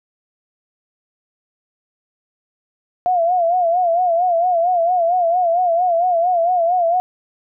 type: tone with vibrato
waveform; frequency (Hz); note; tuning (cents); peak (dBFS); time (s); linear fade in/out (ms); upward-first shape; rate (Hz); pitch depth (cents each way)
sine; 698.5; F5; 0; -13; 3.06-7; 0; sine; 4.4; 93
effects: none